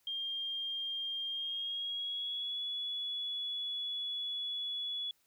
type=tone with pitch glide; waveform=sine; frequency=3206 to 3397 Hz; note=G7 to G#7; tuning=+38 to +38 cents; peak=-35 dBFS; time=0.07-5.11 s; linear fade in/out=2 ms; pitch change=+100 cents; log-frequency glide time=1.28-2.61 s; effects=white hiss -73 dBFS RMS until 5.26 s